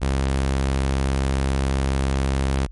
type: tone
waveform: sawtooth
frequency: 67.3 Hz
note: C2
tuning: 49 cents sharp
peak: -15 dBFS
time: 0.01-2.67 s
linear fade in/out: 20 ms
effects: added 43 Hz sine -36 dBFS peak until 2.71 s + MP3 48 kbps